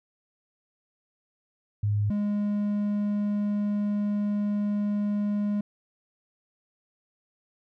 sine / triangle tone pair in turn, 103.83 / 206.2 Hz, G#2 / G#3, 0 / -12 cents, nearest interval octave, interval 1188 cents, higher second, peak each -22 dBFS, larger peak neither, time 1.83-2.1 / 2.1-5.61 s, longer second, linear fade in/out 5 ms, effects none

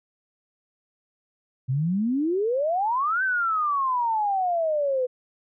sine exponential two-way sweep, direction up then down, 123.47 to 1568 to 494.9 Hz, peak -21 dBFS, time 1.68-5.07 s, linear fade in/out 20 ms, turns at 3.23 s, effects none

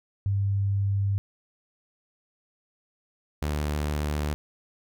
sine / sawtooth tone pair in turn, 99.3 / 74.39 Hz, G2 / D2, +23 / +23 cents, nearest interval perfect fourth, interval 500 cents, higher first, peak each -22 dBFS, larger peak neither, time 0.26-1.18 / 3.42-4.34 s, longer neither, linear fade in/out 0 ms, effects none

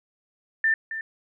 sine tone with echo, 1786 Hz, A6, 25 cents sharp, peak -18 dBFS, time 0.64-0.74 s, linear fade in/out 2 ms, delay 270 ms, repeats 1, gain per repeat -11 dB, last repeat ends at 1.01 s, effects none

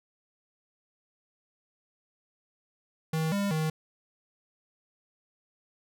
square tone with pitch steps, 159.2 / 200.6 / 157.1 Hz, D#3 / G3 / D#3, +40 / +40 / +17 cents, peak -27 dBFS, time 3.13-3.7 s, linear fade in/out 5 ms, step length 190 ms, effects none

